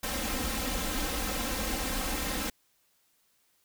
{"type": "noise with comb filter", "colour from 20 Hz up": "pink", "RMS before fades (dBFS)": -32, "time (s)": [0.03, 2.5], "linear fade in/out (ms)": 5, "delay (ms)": 3.8, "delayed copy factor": 1, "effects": ["white hiss -70 dBFS RMS until 3.64 s"]}